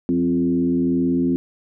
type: tone with frequency modulation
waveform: sine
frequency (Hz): 261.6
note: C4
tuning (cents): 0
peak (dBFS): -16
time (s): 0.09-1.36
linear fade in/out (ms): 0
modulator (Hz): 82.1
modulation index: 0.91
effects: none